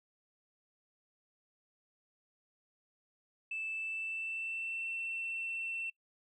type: tone with pitch glide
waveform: sine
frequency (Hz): 2637 to 2692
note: E7 to E7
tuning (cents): 0 to +36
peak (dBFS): -35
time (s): 3.51-5.9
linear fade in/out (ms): 5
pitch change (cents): +36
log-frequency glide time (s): 3.71-4.89
effects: noise-tail reverb RT60 0.1 s tail -24 dB re dry + tanh soft clip ceiling -31 dBFS